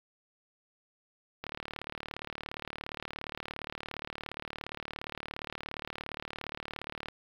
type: click train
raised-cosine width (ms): 0.3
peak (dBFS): -21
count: 211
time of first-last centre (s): 1.44-7.085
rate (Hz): 37.2
effects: low-pass 5000 Hz 12 dB/octave + 8-bit